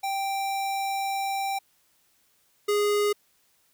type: tone pair in turn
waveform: square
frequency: 784 / 413.4 Hz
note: G5 / G#4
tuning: 0 / -8 cents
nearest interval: major seventh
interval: 1108 cents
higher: first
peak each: -27 / -22 dBFS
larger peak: second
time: 0.03-1.59 / 2.68-3.13 s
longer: first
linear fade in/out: 10 ms
effects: white hiss -66 dBFS RMS until 3.73 s